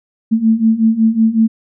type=beating tone pair; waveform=sine; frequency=220 / 225.4 Hz; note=A3 / A3; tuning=0 / +42 cents; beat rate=5.4 Hz; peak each=-14 / -11 dBFS; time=0.31-1.48 s; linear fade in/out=20 ms; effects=none